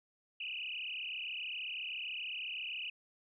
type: tone with frequency modulation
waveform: sine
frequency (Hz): 2719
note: F7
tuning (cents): -47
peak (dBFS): -38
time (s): 0.4-2.9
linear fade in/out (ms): 5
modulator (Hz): 33.8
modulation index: 7.5
effects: none